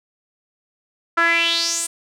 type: tone with band-pass filter sweep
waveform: sawtooth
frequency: 335.6 Hz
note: E4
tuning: 31 cents sharp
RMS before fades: -19 dBFS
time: 1.17-1.87 s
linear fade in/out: 10 ms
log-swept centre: 1400 to 9100 Hz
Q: 5
effects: none